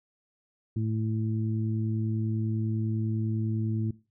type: harmonic tone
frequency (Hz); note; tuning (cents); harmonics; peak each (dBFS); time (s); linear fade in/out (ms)
110; A2; 0; 1 / 2 / 3; -27 / -33 / -37; 0.76-3.91; 5
effects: noise-tail reverb RT60 0.3 s tail -19 dB re dry